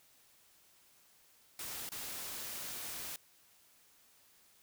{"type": "noise with dropouts", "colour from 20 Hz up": "white", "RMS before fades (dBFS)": -43, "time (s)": [1.59, 3.16], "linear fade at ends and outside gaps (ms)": 2, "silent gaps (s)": [1.891, 1.918], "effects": ["white hiss -66 dBFS RMS until 4.62 s"]}